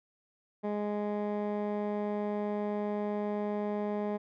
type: tone with low-pass filter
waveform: 15% pulse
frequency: 207.7 Hz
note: G#3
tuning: in tune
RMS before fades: -33 dBFS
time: 0.63-4.18 s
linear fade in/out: 20 ms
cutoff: 1100 Hz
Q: 0.62
effects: none